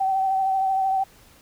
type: tone with vibrato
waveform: sine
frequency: 768 Hz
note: G5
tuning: 36 cents flat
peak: -19 dBFS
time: 0-1.04 s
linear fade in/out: 10 ms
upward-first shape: sine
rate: 13 Hz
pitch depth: 24 cents each way
effects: pink hiss -53 dBFS RMS until 1.41 s